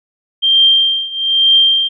sine tone with tremolo, 3172 Hz, G7, 20 cents sharp, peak -5 dBFS, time 0.42-1.89 s, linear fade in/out 20 ms, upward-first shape triangle, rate 1.1 Hz, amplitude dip 90%, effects none

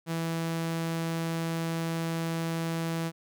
sawtooth tone, 164.81 Hz, E3, in tune, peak -25 dBFS, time 0.06-3.12 s, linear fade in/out 50 ms, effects none

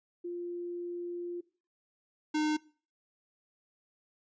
sine / square tone pair in turn, 349.2 / 305.6 Hz, F4 / D#4, 0 / -31 cents, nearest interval major second, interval 231 cents, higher first, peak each -35 / -28 dBFS, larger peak second, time 0.24-1.41 / 2.34-2.57 s, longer first, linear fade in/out 10 ms, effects noise-tail reverb RT60 0.4 s tail -21 dB re dry + resampled to 16000 Hz

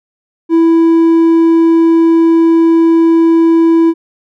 sine tone with hard clipping, 330 Hz, E4, 2 cents sharp, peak -6 dBFS, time 0.49-3.94 s, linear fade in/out 50 ms, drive 3 dB, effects none

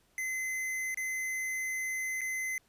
square tone with dropouts, 2049 Hz, C7, 37 cents flat, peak -33 dBFS, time 0.18-2.58 s, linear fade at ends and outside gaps 1 ms, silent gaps 0.945-0.973 / 2.209-2.215 s, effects pink hiss -69 dBFS RMS until 2.68 s + resampled to 32000 Hz

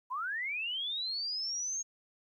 sine linear sweep, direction up, 957 to 6570 Hz, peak -33 dBFS, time 0.1-1.83 s, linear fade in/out 20 ms, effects 12-bit

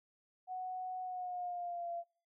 sine tone with pitch glide, 740 to 686.5 Hz, F#5 to F5, 0 to -30 cents, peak -38 dBFS, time 0.47-2.04 s, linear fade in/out 50 ms, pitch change -130 cents, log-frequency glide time 1.02-1.91 s, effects noise-tail reverb RT60 0.4 s tail -20 dB re dry

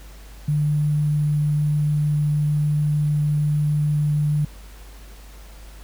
sine tone with sample-and-hold, 148.9 Hz, D3, 24 cents sharp, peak -17 dBFS, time 0.48-4.45 s, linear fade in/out 5 ms, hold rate 11025 Hz, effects added 50 Hz sine -39 dBFS peak until 5.83 s + pink hiss -48 dBFS RMS until 5.83 s

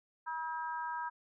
harmonic tone, 320.7 Hz, E4, 48 cents flat, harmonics 3 / 4 / 5, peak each -37 / -44 / -43 dBFS, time 0.26-1.1 s, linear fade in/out 20 ms, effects none

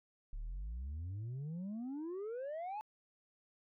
sine exponential sweep, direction up, 34 to 880 Hz, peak -37 dBFS, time 0.33-2.81 s, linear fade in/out 0 ms, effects tanh soft clip ceiling -39 dBFS

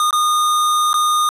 square tone with dropouts, 1224 Hz, D#6, 29 cents flat, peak -14 dBFS, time 0-1.29 s, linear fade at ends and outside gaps 1 ms, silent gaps 0.108-0.128 / 0.931-0.941 s, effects resampled to 32000 Hz + 7-bit

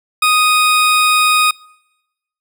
20% pulse tone, 1244.5 Hz, D#6, in tune, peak -5 dBFS, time 0.22-1.51 s, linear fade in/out 5 ms, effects noise-tail reverb RT60 1.0 s tail -26 dB re dry

